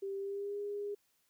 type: tone with pitch glide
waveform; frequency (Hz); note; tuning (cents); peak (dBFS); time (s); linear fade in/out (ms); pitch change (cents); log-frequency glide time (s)
sine; 392.6 to 408.8; G4 to G#4; +3 to -27; -36; 0.02-0.95; 10; +70; 0.17-0.59
effects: white hiss -75 dBFS RMS until 1.29 s